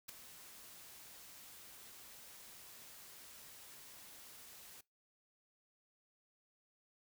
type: noise with ADSR envelope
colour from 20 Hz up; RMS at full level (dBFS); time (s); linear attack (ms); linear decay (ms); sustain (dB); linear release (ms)
white; -44; 0.08-4.81; 13; 5; -12; 6
effects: noise-tail reverb RT60 0.2 s tail -22 dB re dry